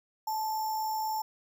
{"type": "tone with sample-and-hold", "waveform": "sine", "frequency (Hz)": 872, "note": "A5", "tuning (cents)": -16, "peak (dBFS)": -29, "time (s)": [0.27, 1.22], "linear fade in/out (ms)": 5, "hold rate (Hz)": 6300, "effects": []}